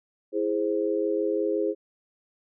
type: chord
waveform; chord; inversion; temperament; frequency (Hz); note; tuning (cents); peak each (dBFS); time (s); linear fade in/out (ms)
sine; E augmented; none; equal; 329.6 / 415.3 / 523.3; E4 / G#4 / B#4; 0 / 0 / 0; -28 / -26 / -29; 0.32-1.75; 50
effects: none